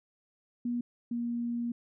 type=tone pair in turn; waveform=sine; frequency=240.8 / 237.1 Hz; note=B3 / A#3; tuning=-44 / +30 cents; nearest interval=unison; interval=26 cents; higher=first; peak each=-29 / -30 dBFS; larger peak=first; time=0.65-0.81 / 1.11-1.72 s; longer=second; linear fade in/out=5 ms; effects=none